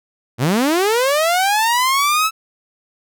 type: linear sweep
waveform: sawtooth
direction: up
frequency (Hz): 106.4 to 1318.5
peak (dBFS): -10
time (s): 0.38-2.31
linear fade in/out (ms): 50
effects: none